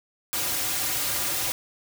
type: noise with comb filter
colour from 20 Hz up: white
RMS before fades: -27 dBFS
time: 0.33-1.52 s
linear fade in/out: 0 ms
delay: 4.6 ms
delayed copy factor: -0.9
effects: none